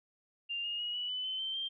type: tone with pitch steps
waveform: sine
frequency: 2794 / 2844 / 2896 / 2948 / 3001 / 3056 / 3111 / 3167 Hz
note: F7 / F7 / F#7 / F#7 / F#7 / G7 / G7 / G7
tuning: 0 / +31 / -38 / -7 / +24 / -45 / -14 / +17 cents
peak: -34 dBFS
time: 0.49-1.69 s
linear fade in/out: 20 ms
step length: 150 ms
effects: none